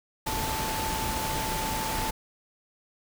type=tone in noise; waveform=sine; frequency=880 Hz; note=A5; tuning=in tune; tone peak=-32 dBFS; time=0.26-2.11 s; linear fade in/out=10 ms; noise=pink; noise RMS=-31 dBFS; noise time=0.26-2.11 s; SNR=-4 dB; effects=none